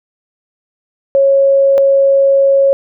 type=tone pair in turn; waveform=sine; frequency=549 / 549 Hz; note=C#5 / C#5; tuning=-17 / -17 cents; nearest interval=unison; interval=0 cents; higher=neither; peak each=-6 dBFS; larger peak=neither; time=1.15-1.78 / 1.78-2.73 s; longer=second; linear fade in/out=0 ms; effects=none